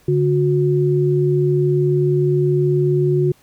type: tone pair together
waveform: sine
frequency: 144.1 / 363.1 Hz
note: D3 / F#4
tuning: -33 / -33 cents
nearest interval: octave + major third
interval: 1600 cents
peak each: -16 dBFS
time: 0.08-3.32 s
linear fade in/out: 5 ms
effects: pink hiss -54 dBFS RMS until 3.42 s